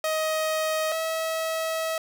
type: tone pair in turn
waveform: sawtooth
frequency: 629 / 644.8 Hz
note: D#5 / E5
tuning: +19 / -38 cents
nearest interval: unison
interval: 43 cents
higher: second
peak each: -20 / -22 dBFS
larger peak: first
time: 0.04-0.92 / 0.92-1.98 s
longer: second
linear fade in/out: 2 ms
effects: none